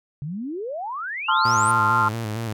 sine exponential sweep, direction up, 135.3 to 9570 Hz, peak -27 dBFS, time 0.22-1.71 s, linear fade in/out 0 ms
sine chord, F dominant seventh, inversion first, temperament equal with one note detuned, 880 / 1046.5 / 1244.5 / 1380.9 Hz, A5 / C6 / Eb6 / F6, 0 / 0 / 0 / -20 cents, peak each -23 / -22 / -25 / -20 dBFS, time 1.28-2.09 s, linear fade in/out 10 ms
sawtooth tone with vibrato, 111 Hz, A2, 16 cents sharp, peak -22 dBFS, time 1.45-2.53 s, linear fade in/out 5 ms, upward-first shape square, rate 4.4 Hz, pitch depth 64 cents each way
effects none

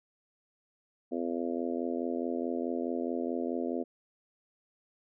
harmonic tone, 84.7 Hz, E2, 48 cents sharp, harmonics 3 / 4 / 5 / 6 / 7 / 8, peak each -34 / -36 / -38 / -40 / -41 / -42 dBFS, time 1.11-3.84 s, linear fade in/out 20 ms, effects none

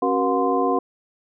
sine tone cluster, 273.3 / 379.3 / 478.5 / 719 / 1037 Hz, C#4 / F#4 / A#4 / F#5 / C6, -24 / +43 / +45 / -50 / -16 cents, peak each -24 dBFS, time 0.02-0.79 s, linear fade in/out 5 ms, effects none

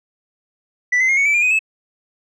sine tone with pitch steps, 1975.5 / 2055 / 2137 / 2223 / 2312 / 2404 / 2501 / 2601 Hz, B6 / C7 / C7 / C#7 / D7 / D7 / D#7 / E7, 0 / -32 / +36 / +4 / -28 / +40 / +8 / -24 cents, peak -10 dBFS, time 0.92-1.592 s, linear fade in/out 10 ms, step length 84 ms, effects tanh soft clip ceiling -12 dBFS

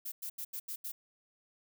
violet noise bursts at uneven times, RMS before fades -40 dBFS, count 6, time 0.05-0.12 / 0.22-0.3 / 0.38-0.45 / 0.53-0.6 / 0.68-0.76 / 0.84-0.92 s, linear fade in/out 10 ms, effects none

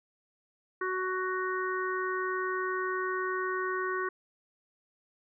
harmonic tone, 371.9 Hz, F#4, 9 cents sharp, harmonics 1 / 3 / 4 / 5, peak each -33 / -34 / -36 / -38 dBFS, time 0.81-4.09 s, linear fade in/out 5 ms, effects none

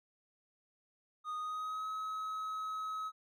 triangle tone with pitch glide, 1237 to 1279.9 Hz, D#6 to D#6, -10 to +49 cents, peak -35 dBFS, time 1.24-3.12 s, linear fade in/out 50 ms, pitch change +59 cents, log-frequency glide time 1.37-1.87 s, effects none

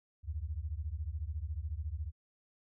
sine beating tone pair, 70.9 / 84.9 Hz, C#2 / F2, +40 / -48 cents, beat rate 14 Hz, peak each -38 / -39 dBFS, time 0.23-2.12 s, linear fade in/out 50 ms, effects none

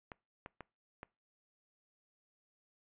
clicks, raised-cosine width 0.5 ms, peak -30 dBFS, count 4, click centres 0.118 / 0.461 / 0.607 / 1.031 s, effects noise-tail reverb RT60 0.3 s tail -24 dB re dry + resampled to 8000 Hz

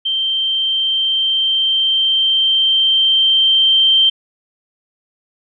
sine tone with level ramp, 3136 Hz, G7, in tune, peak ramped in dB -15 to -8 dBFS, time 0.05-4.1 s, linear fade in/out 10 ms, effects none

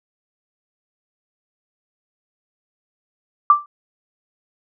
sine tone with exponential decay, 1174.7 Hz, D6, in tune, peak -4 dBFS, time 3.5-3.66 s, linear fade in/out 2 ms, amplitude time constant 34 ms, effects none

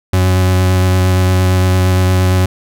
40% pulse tone with vibrato, 92.4 Hz, F#2, 2 cents flat, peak -8 dBFS, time 0.13-2.46 s, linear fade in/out 5 ms, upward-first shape square, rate 8.7 Hz, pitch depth 10 cents each way, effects none

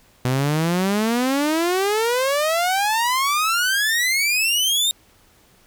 sawtooth exponential sweep, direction up, 123.47 to 3729 Hz, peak -14 dBFS, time 0.25-4.91 s, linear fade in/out 0 ms, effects pink hiss -55 dBFS RMS until 5.66 s

